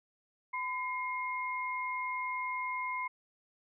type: tone pair together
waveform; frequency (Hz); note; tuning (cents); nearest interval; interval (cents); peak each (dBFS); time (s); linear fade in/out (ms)
sine; 1010 / 2140; B5 / C7; +39 / +38; octave + minor second; 1299; -35 / -37; 0.53-3.08; 10
effects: none